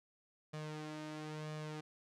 sawtooth tone with flanger, 153.5 Hz, D#3, 23 cents flat, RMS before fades -45 dBFS, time 0.53-1.81 s, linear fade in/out 10 ms, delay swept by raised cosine 1.7 to 3.2 ms, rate 1 Hz, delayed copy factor +0.55, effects low-pass 7000 Hz 12 dB/octave

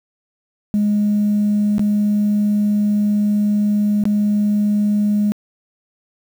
sine tone with dropouts, 207.7 Hz, G#3, in tune, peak -12 dBFS, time 0.74-5.32 s, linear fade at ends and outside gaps 0 ms, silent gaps 1.782-1.794 / 4.038-4.054 s, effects tanh soft clip ceiling -10 dBFS + 7-bit

